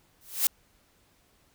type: noise with exponential growth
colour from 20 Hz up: blue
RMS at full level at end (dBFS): -20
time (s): 0.21-0.47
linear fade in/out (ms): 2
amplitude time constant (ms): 55
effects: pink hiss -65 dBFS RMS until 1.54 s